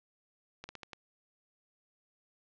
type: slowing click train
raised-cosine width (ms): 0.2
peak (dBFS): -26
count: 5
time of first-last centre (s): 0.64-0.932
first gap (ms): 50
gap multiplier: 1.26
effects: low-pass 5000 Hz 12 dB/octave